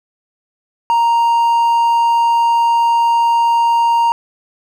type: tone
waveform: triangle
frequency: 932.3 Hz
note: A#5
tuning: in tune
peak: -8 dBFS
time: 0.9-4.12 s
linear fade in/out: 0 ms
effects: none